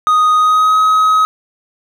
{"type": "tone with pitch glide", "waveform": "triangle", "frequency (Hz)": [1244.5, 1269.9], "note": ["D#6", "D#6"], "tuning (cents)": [0, 35], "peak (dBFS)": -6, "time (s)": [0.07, 1.25], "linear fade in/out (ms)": 0, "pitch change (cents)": 35, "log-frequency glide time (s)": [0.36, 0.78], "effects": []}